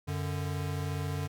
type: tone pair together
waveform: square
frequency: 92.5 / 146.71 Hz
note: F#2 / D3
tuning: 0 / -1 cents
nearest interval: minor sixth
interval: 799 cents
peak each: -35 / -35 dBFS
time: 0.07-1.28 s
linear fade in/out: 20 ms
effects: none